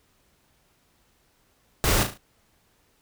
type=noise with echo; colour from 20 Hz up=pink; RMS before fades=-22 dBFS; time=1.84-2.03 s; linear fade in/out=0 ms; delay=36 ms; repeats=4; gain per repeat=-7 dB; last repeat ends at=2.174 s; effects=pink hiss -65 dBFS RMS until 3.01 s